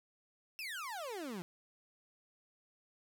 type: exponential sweep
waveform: 30% pulse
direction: down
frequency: 2744 to 164.81 Hz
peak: -38 dBFS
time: 0.59-1.42 s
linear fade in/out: 0 ms
effects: none